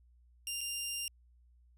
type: tone with dropouts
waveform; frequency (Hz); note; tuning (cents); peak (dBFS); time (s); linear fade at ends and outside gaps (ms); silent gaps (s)
15% pulse; 2794; F7; 0; -29; 0.47-1.08; 1; 0.608-0.612
effects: added 60 Hz sine -61 dBFS peak until 1.77 s